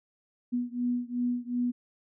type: beating tone pair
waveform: sine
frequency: 243.2 / 245.9 Hz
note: B3 / B3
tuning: -26 / -7 cents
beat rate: 2.7 Hz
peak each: -30 / -31 dBFS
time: 0.52-1.72 s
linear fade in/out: 20 ms
effects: none